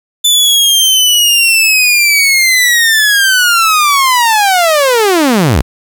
sawtooth linear sweep, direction down, 3520 to 47 Hz, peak -3 dBFS, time 0.24-5.62 s, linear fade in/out 10 ms, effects 7-bit

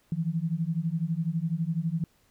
sine beating tone pair, 158.6 / 170.6 Hz, D#3 / F3, +33 / -40 cents, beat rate 12 Hz, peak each -29 dBFS, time 0.12-2.04 s, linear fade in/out 2 ms, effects pink hiss -66 dBFS RMS until 2.3 s

